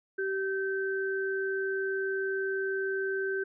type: tone pair together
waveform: sine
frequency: 386.8 / 1547.2 Hz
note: G4 / G6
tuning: -23 / -23 cents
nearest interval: 2 octaves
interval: 2400 cents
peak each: -30 / -33 dBFS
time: 0.18-3.44 s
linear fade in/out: 10 ms
effects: none